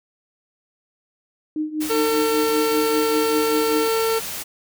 sine tone with tremolo, 307.6 Hz, D#4, 20 cents flat, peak -19 dBFS, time 1.56-3.88 s, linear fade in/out 2 ms, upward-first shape triangle, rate 5.1 Hz, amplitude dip 85%
white noise, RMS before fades -30 dBFS, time 1.8-4.44 s, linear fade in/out 20 ms
harmonic tone, 450 Hz, A4, 39 cents sharp, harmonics 1 / 2 / 3 / 4 / 5 / 6 / 7 / 8 / 9 / 10, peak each -19 / -29 / -28 / -38 / -36 / -36 / -38 / -44 / -42 / -35 dBFS, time 1.89-4.2 s, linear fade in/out 20 ms
effects none

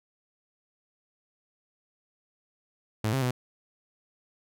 sawtooth tone with pitch steps, 108.6 / 133.6 / 125.4 Hz, A2 / C3 / B2, -22 / +36 / +27 cents, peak -21 dBFS, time 3.04-3.31 s, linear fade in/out 5 ms, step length 90 ms, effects none

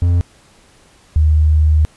triangle / sine tone pair in turn, 87.31 / 76.95 Hz, F2 / D#2, 0 / -19 cents, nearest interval major second, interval 219 cents, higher first, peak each -8 dBFS, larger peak neither, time 0.02-0.21 / 1.16-1.85 s, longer second, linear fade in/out 0 ms, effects pink hiss -49 dBFS RMS until 1.96 s + resampled to 24000 Hz

